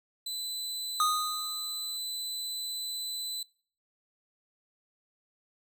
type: tone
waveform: sawtooth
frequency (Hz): 4008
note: B7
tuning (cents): +25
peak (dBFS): -31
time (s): 0.26-3.43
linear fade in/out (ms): 5
type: tone with exponential decay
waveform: square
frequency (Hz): 1241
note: D#6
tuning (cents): -5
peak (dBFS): -23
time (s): 1-1.97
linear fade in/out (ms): 1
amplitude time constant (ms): 210
effects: noise-tail reverb RT60 0.5 s tail -24 dB re dry